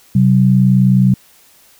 sine tone pair together, 130.1 / 189.87 Hz, C3 / F#3, -9 / +45 cents, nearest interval perfect fifth, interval 654 cents, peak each -10 dBFS, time 0.15-1.14 s, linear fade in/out 5 ms, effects white hiss -48 dBFS RMS until 1.79 s

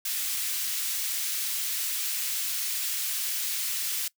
white high-pass noise, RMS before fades -30 dBFS, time 0.05-4.08 s, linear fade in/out 5 ms, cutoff 2200 Hz, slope 12 dB/octave, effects noise-tail reverb RT60 0.1 s tail -21 dB re dry

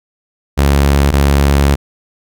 sawtooth tone pair in turn, 70.3 / 70.3 Hz, C#2 / C#2, +25 / +25 cents, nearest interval unison, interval 0 cents, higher neither, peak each -4 dBFS, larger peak neither, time 0.57-1.12 / 1.12-1.76 s, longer second, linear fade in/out 20 ms, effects none

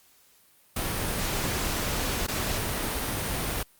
pink noise with dropouts, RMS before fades -29 dBFS, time 0.76-3.63 s, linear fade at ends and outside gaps 5 ms, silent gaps 2.268-2.283 s, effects white hiss -60 dBFS RMS until 3.79 s + Opus 48 kbps

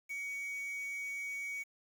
triangle tone with quantisation, 2248 Hz, C#7, 24 cents sharp, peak -36 dBFS, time 0.09-1.64 s, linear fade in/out 20 ms, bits 9, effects none

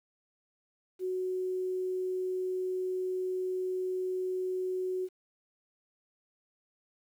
sine tone, 370 Hz, F#4, in tune, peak -30 dBFS, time 0.99-5.09 s, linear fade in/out 50 ms, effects 10-bit

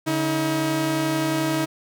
sawtooth tone pair together, 143.88 / 319.1 Hz, D3 / D#4, -35 / +44 cents, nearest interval octave + major second, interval 1379 cents, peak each -23 / -18 dBFS, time 0.06-1.66 s, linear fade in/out 20 ms, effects none

